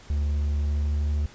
triangle tone with pitch glide, 73 to 73.81 Hz, D2 to D2, -10 to +9 cents, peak -20 dBFS, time 0.1-1.26 s, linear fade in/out 0 ms, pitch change +19 cents, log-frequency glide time 0.61-1.1 s, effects pink hiss -49 dBFS RMS until 1.34 s + resampled to 16000 Hz

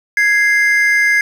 triangle tone pair together, 1661.2 / 2089 Hz, G#6 / C7, 0 / -3 cents, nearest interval major third, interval 397 cents, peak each -11 dBFS, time 0.17-1.21 s, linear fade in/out 2 ms, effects 7-bit

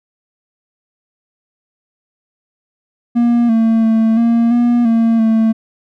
triangle tone with pitch steps, 237.2 / 225.4 / 223.3 / 232.4 / 239.6 / 228.1 / 222.9 Hz, A#3 / A3 / A3 / A#3 / A#3 / A#3 / A3, +30 / +42 / +26 / -5 / +48 / -37 / +23 cents, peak -7 dBFS, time 3.15-5.53 s, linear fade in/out 20 ms, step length 340 ms, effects none

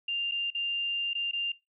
sine tone with dropouts, 2794 Hz, F7, in tune, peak -28 dBFS, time 0.08-1.52 s, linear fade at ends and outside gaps 5 ms, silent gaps 0.313-0.319 / 0.504-0.548 / 1.134-1.151 / 1.313-1.332 s, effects noise-tail reverb RT60 0.2 s tail -19 dB re dry

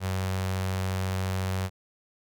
sawtooth tone with notch filter, 94.2 Hz, F#2, 32 cents sharp, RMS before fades -29 dBFS, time 0-1.7 s, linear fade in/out 50 ms, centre 290 Hz, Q 1.4, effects none

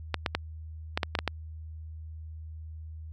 clicks, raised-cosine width 0.3 ms, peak -10 dBFS, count 8, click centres 0.143 / 0.262 / 0.35 / 0.975 / 1.032 / 1.152 / 1.189 / 1.277 s, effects added 79 Hz sine -39 dBFS peak until 3.12 s

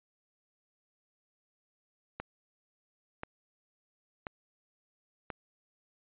click train, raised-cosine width 0.5 ms, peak -22 dBFS, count 4, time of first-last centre 2.2-5.302 s, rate 0.967 Hz, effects resampled to 8000 Hz

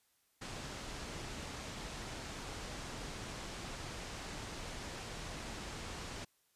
pink low-pass noise, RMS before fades -45 dBFS, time 0.41-6.25 s, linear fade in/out 10 ms, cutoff 8100 Hz, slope 24 dB/octave, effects white hiss -75 dBFS RMS until 6.55 s + resampled to 32000 Hz

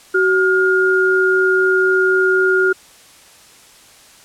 sine tone pair together, 376.1 / 1420 Hz, F#4 / F6, +28 / +28 cents, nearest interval octave + major seventh, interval 2300 cents, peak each -14 dBFS, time 0.14-2.73 s, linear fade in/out 10 ms, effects white hiss -45 dBFS RMS until 4.24 s + low-pass 10000 Hz 12 dB/octave

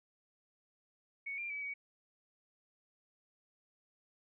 sine tone with pitch steps, 2224 / 2382 / 2289 / 2256 Hz, C#7 / D7 / D7 / C#7, +5 / +24 / -45 / +30 cents, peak -38 dBFS, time 1.26-1.74 s, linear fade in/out 10 ms, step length 120 ms, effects none

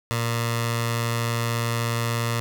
15% pulse tone with notch filter, 116.54 Hz, A#2, in tune, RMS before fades -25 dBFS, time 0.11-2.4 s, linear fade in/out 0 ms, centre 300 Hz, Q 0.59, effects none

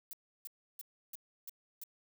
violet noise bursts, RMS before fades -45 dBFS, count 6, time 0.11-1.836 s, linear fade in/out 0 ms, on 21 ms, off 320 ms, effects none

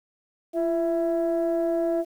sine tone pair together, 339.7 / 662 Hz, F4 / E5, -48 / +7 cents, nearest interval octave, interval 1155 cents, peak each -23 / -23 dBFS, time 0.53-2.05 s, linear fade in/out 50 ms, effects tanh soft clip ceiling -17 dBFS + 9-bit

